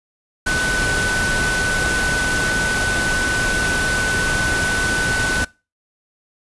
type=tone in noise; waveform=sine; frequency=1500 Hz; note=F#6; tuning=23 cents sharp; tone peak=-18 dBFS; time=0.46-5.45 s; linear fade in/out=10 ms; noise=pink; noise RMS=-22 dBFS; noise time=0.46-5.45 s; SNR=+1 dB; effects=noise-tail reverb RT60 0.3 s tail -23 dB re dry + resampled to 24000 Hz